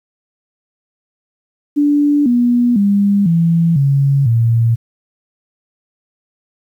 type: tone with pitch steps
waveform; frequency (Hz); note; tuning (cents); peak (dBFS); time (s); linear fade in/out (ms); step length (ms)
sine; 291 / 241.9 / 201.1 / 167.14 / 138.93 / 115.48; D4 / B3 / G3 / E3 / C#3 / A#2; -16 / -36 / +44 / +24 / +4 / -16; -9; 1.76-4.76; 20; 500
effects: 8-bit